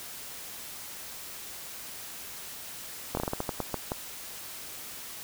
slowing click train, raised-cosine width 1 ms, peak -15 dBFS, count 11, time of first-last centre 3.15-3.919 s, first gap 22 ms, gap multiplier 1.26, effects white hiss -42 dBFS RMS until 5.23 s

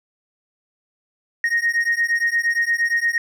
triangle beating tone pair, 1861 / 1869.6 Hz, A#6 / A#6, -3 / +5 cents, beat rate 8.6 Hz, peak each -17 dBFS, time 1.44-3.18 s, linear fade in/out 2 ms, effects tanh soft clip ceiling -13 dBFS

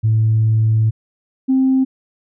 sine tone pair in turn, 110.3 / 263.2 Hz, A2 / C4, +5 / +10 cents, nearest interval octave + minor third, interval 1505 cents, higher second, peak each -10 dBFS, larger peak neither, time 0.03-0.91 / 1.48-1.85 s, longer first, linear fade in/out 20 ms, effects tanh soft clip ceiling -7 dBFS

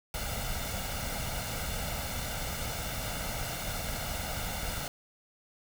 pink noise with comb filter, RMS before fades -35 dBFS, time 0.14-4.88 s, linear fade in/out 2 ms, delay 1.4 ms, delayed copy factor +0.65, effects none

